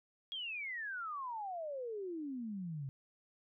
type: exponential sweep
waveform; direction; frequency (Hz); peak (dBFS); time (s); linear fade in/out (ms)
sine; down; 3322 to 130.81; -39; 0.32-2.89; 0
effects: none